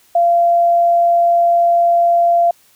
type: tone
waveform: sine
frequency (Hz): 688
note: F5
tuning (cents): -26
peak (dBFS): -9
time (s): 0.15-2.51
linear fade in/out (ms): 5
effects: white hiss -52 dBFS RMS until 2.75 s